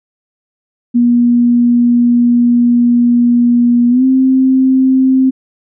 sine tone with pitch glide, 240.2 to 261.9 Hz, B3 to C4, -48 to +2 cents, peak -6 dBFS, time 0.94-5.31 s, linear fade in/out 20 ms, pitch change +150 cents, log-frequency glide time 3.89-4.04 s, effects none

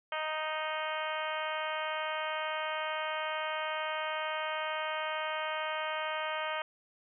harmonic tone, 311.1 Hz, D#4, in tune, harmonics 2 / 3 / 4 / 5 / 6 / 7 / 8 / 9 / 10, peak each -38 / -39 / -39 / -41 / -44 / -43 / -45 / -47 / -44 dBFS, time 0.12-6.62 s, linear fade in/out 2 ms, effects none

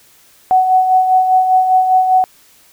sine tone with tremolo, 746 Hz, F#5, 14 cents sharp, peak -6 dBFS, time 0.51-2.24 s, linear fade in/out 0 ms, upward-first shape sine, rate 5 Hz, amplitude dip 50%, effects white hiss -48 dBFS RMS until 2.72 s

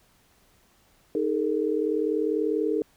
sine chord, D# suspended fourth, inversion none, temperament equal with one note detuned, 311.1 / 415.3 / 455.5 Hz, D#4 / G#4 / A#4, 0 / 0 / -40 cents, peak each -27 dBFS, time 1.15-2.82 s, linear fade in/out 2 ms, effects pink hiss -62 dBFS RMS until 2.96 s

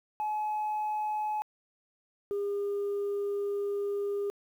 sine tone pair in turn, 851 / 404.4 Hz, G#5 / G#4, +42 / -46 cents, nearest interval octave + minor second, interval 1288 cents, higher first, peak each -27 dBFS, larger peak neither, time 0.2-1.42 / 2.31-4.3 s, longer second, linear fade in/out 0 ms, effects tanh soft clip ceiling -27 dBFS + 10-bit

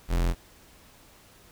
45% pulse tone, 43.13 Hz, F1, 21 cents flat, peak -22 dBFS, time 0.08-0.35 s, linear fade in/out 50 ms, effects pink hiss -55 dBFS RMS until 1.51 s

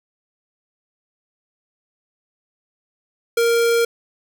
square tone, 466.2 Hz, A#4, in tune, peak -15 dBFS, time 3.37-3.85 s, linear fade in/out 5 ms, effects none

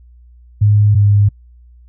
sine tone pair in turn, 104.2 / 102.29 Hz, G#2 / G#2, +6 / -26 cents, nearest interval unison, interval 32 cents, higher first, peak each -7 dBFS, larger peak neither, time 0.61-0.95 / 0.95-1.29 s, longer neither, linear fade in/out 10 ms, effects noise-tail reverb RT60 0.1 s tail -26 dB re dry + added 60 Hz sine -40 dBFS peak until 1.88 s

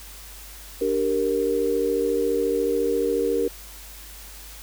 sine chord, G minor, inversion second, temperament equal, 293.7 / 392 / 466.2 Hz, D4 / G4 / Bb4, 0 / 0 / 0 cents, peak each -28 / -25 / -22 dBFS, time 0.81-3.48 s, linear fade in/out 5 ms, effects added 50 Hz sine -43 dBFS peak until 4.62 s + white hiss -43 dBFS RMS until 4.62 s

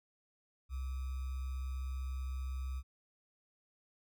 sine tone with sample-and-hold, 65.41 Hz, C2, in tune, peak -36 dBFS, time 0.69-2.83 s, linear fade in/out 50 ms, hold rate 1225 Hz, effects none

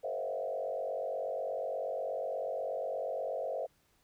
sine tone with frequency modulation, 587.3 Hz, D5, in tune, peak -33 dBFS, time 0.03-3.67 s, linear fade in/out 20 ms, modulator 48.3 Hz, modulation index 2.3, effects pink hiss -71 dBFS RMS until 4.03 s

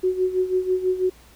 sine tone with tremolo, 370 Hz, F#4, in tune, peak -16 dBFS, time 0.03-1.1 s, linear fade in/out 10 ms, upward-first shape sine, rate 6.1 Hz, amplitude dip 75%, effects added 60 Hz sine -51 dBFS peak until 1.35 s + pink hiss -52 dBFS RMS until 1.35 s

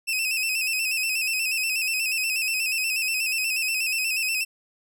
sawtooth tone with vibrato, 2600 Hz, E7, 24 cents flat, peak -20 dBFS, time 0.07-4.45 s, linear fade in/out 20 ms, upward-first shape square, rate 8.3 Hz, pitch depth 52 cents each way, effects none

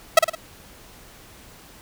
sawtooth tone with echo, 650 Hz, E5, 24 cents flat, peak -3 dBFS, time 0.17-0.19 s, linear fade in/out 5 ms, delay 54 ms, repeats 3, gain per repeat -7 dB, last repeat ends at 0.352 s, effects pink hiss -47 dBFS RMS until 1.81 s

